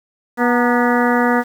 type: harmonic tone with a mistuned harmonic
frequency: 243.3 Hz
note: B3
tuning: 26 cents flat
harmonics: 1 / 2 / 3 / 4 / 5 / 6 / 7 / 8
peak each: -16 / -19 / -21 / -22 / -23 / -24 / -24 / -25 dBFS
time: 0.37-1.44 s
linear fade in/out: 50 ms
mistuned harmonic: 4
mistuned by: -76 cents
effects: 7-bit